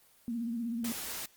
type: tone with vibrato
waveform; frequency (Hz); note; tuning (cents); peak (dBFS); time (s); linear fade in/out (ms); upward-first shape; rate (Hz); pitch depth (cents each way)
sine; 233.1; A#3; 0; -32; 0.28-0.92; 0; sine; 16; 60
type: noise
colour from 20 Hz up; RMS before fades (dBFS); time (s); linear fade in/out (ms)
white; -39; 0.84-1.26; 5
effects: white hiss -63 dBFS RMS until 1.36 s + Opus 24 kbps